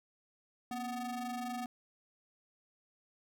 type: ring-modulated tone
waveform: square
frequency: 251.1 Hz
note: B3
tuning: 29 cents sharp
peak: -35 dBFS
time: 0.71-1.66 s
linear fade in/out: 2 ms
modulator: 490 Hz
effects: none